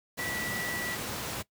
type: tone in noise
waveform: sine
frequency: 1953 Hz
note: B6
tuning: 20 cents flat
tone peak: -34 dBFS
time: 0.18-0.96 s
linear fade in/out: 20 ms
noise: pink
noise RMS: -35 dBFS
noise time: 0.17-1.43 s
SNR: -2 dB
effects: noise-tail reverb RT60 0.1 s tail -19 dB re dry + high-pass 100 Hz 12 dB/octave